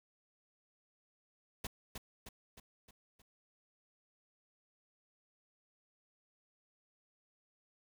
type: noise with echo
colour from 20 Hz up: pink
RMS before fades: -40 dBFS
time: 1.64-1.67 s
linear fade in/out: 5 ms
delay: 310 ms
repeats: 5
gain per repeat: -5 dB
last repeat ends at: 3.22 s
effects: none